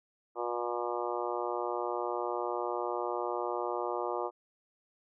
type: harmonic tone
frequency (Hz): 120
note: B2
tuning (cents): -49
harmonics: 3 / 4 / 5 / 6 / 7 / 8 / 9 / 10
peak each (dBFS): -37 / -38 / -39 / -40 / -40 / -41 / -42 / -42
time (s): 0.35-4.31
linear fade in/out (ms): 50
effects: none